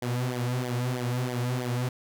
sawtooth tone with flanger, 124 Hz, B2, 7 cents sharp, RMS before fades -29 dBFS, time 0.02-1.89 s, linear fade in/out 5 ms, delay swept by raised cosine 0.73 to 5.43 ms, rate 3.1 Hz, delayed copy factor -0.8, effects none

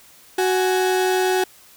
35% pulse tone pair together, 371.3 / 833.5 Hz, F#4 / G#5, +6 / +6 cents, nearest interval octave + major second, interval 1400 cents, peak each -16 / -23 dBFS, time 0.38-1.44 s, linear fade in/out 5 ms, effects white hiss -49 dBFS RMS until 1.76 s

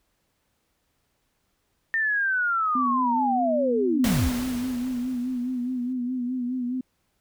sine linear sweep, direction down, 1823 to 51.91 Hz, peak -21 dBFS, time 1.94-4.29 s, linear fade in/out 0 ms
sine tone with vibrato, 249.8 Hz, B3, 20 cents sharp, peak -25 dBFS, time 2.75-6.81 s, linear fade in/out 5 ms, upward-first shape sine, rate 4.8 Hz, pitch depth 58 cents each way
pink noise with exponential decay, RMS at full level -27 dBFS, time 4.04-5.93 s, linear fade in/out 2 ms, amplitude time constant 410 ms
effects pink hiss -72 dBFS RMS until 7.2 s

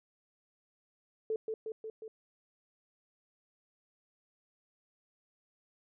sine tone with echo, 440 Hz, A4, in tune, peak -30 dBFS, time 1.3-1.36 s, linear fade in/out 2 ms, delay 180 ms, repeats 4, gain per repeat -3 dB, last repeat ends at 2.08 s, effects none

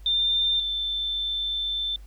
sine tone pair in turn, 3591 / 3546 Hz, A7 / A7, +35 / +13 cents, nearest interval unison, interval 22 cents, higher first, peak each -20 / -25 dBFS, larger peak first, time 0.06-0.6 / 0.6-1.96 s, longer second, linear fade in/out 2 ms, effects added 50 Hz sine -41 dBFS peak until 2.06 s + pink hiss -60 dBFS RMS until 2.06 s

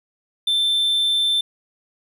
triangle tone, 3550 Hz, A7, 15 cents sharp, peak -15 dBFS, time 0.47-1.41 s, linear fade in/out 5 ms, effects none

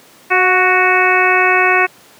harmonic tone with a mistuned harmonic, 370 Hz, F#4, in tune, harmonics 1 / 2 / 3 / 4 / 5 / 6 / 7, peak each -17 / -17 / -17 / -17 / -17 / -17 / -17 dBFS, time 0.3-1.87 s, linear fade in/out 20 ms, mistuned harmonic 2, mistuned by -30 cents, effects pink hiss -44 dBFS RMS until 2.19 s + high-pass 200 Hz 12 dB/octave

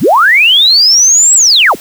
sine linear two-way sweep, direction up then down, 73.42 to 7840 to 73.42 Hz, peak -3 dBFS, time 0-1.76 s, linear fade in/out 50 ms, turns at 1.35 s, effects white hiss -32 dBFS RMS until 1.8 s

